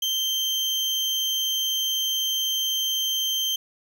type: tone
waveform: 35% pulse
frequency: 3136 Hz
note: G7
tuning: in tune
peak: -21 dBFS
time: 0.02-3.56 s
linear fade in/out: 5 ms
effects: none